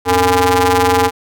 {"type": "ring-modulated tone", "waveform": "sawtooth", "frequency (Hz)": 185, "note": "F#3", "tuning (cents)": 0, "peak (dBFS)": -3, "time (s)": [0.05, 1.11], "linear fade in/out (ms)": 50, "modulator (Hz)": 637, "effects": []}